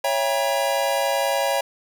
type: chord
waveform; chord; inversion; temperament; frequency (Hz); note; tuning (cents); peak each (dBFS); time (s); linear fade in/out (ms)
square; C# diminished seventh; none; just; 554.4 / 665.2 / 798.3 / 957.9; C#5 / E5 / G5 / Bb5; 0 / +16 / +31 / +47; -24 / -27 / -27 / -28; 0.04-1.61; 5
effects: none